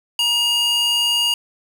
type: tone with high-pass filter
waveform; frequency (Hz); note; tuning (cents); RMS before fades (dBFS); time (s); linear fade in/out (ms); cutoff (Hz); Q
square; 950; A#5; +33; -18; 0.19-1.34; 2; 2600; 2.4
effects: none